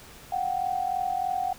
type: tone pair together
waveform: sine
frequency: 725.8 / 769 Hz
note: F#5 / G5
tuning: -34 / -33 cents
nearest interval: minor second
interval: 101 cents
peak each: -28 / -28 dBFS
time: 0.32-1.53 s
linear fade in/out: 5 ms
effects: pink hiss -48 dBFS RMS until 1.58 s